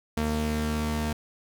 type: tone pair together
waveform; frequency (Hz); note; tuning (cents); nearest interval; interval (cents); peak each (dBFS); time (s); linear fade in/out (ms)
sawtooth; 76.2 / 228.3; D#2 / A#3; -36 / -36; octave + perfect fifth; 1900; -25; 0.17-1.13; 5
effects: none